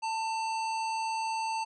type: harmonic tone with a mistuned harmonic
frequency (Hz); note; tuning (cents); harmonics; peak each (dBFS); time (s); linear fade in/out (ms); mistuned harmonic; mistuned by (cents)
892; A5; +23; 1 / 3 / 5 / 7 / 9 / 10; -30 / -40 / -43 / -49 / -51 / -56; 0.02-1.65; 20; 5; +41
effects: none

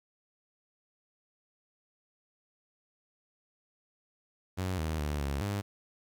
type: tone with pitch steps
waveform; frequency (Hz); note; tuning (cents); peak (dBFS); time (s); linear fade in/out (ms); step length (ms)
sawtooth; 92.8 / 79.1 / 74 / 69.9 / 101; F#2 / D#2 / D2 / C#2 / G#2; +6 / +29 / +14 / +15 / -48; -27; 4.57-5.62; 20; 210
effects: 10-bit

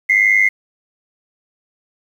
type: tone pair together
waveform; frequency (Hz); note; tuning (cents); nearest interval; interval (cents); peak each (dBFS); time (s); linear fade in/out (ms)
sine; 2030 / 2131; B6 / C7; +47 / +31; minor second; 84; -12; 0.09-0.49; 10
effects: tanh soft clip ceiling -3 dBFS + 7-bit

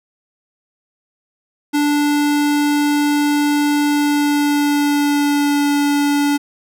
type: tone with pitch glide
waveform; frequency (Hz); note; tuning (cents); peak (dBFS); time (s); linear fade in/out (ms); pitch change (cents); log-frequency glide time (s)
square; 292.5 to 288; D4 to D4; -7 to -34; -14; 1.73-6.38; 20; -27; 3.86-5.69
effects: none

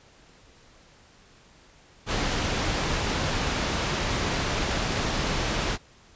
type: low-pass noise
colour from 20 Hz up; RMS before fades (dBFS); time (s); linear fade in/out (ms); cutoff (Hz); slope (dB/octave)
pink; -27; 2.06-5.78; 50; 6200; 12
effects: pink hiss -55 dBFS RMS until 6.15 s + resampled to 16000 Hz

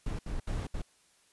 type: noise bursts at uneven times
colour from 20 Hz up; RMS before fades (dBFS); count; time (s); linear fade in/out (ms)
brown; -34; 4; 0.06-0.19 / 0.26-0.4 / 0.47-0.67 / 0.74-0.82; 5
effects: white hiss -66 dBFS RMS until 1.32 s + resampled to 24000 Hz

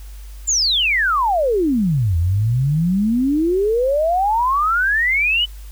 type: exponential two-way sweep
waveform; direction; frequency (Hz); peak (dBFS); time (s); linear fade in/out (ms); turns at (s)
sine; down then up; 7430 to 81 to 3042; -14; 0.47-5.46; 20; 2.17
effects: added 50 Hz sine -32 dBFS peak until 5.71 s + white hiss -48 dBFS RMS until 5.71 s

